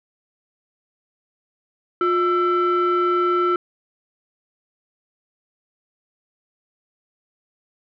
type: tone pair together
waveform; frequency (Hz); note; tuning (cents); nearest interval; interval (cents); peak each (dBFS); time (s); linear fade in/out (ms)
sine; 355.2 / 1334.1; F4 / E6; +29 / +20; octave + major seventh; 2291; -17; 2.01-3.56; 2
effects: tanh soft clip ceiling -13 dBFS